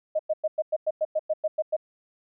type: tone bursts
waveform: sine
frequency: 622.3 Hz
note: D#5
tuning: in tune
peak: -21 dBFS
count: 12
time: 0.15-1.766 s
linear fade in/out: 10 ms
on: 43 ms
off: 100 ms
effects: none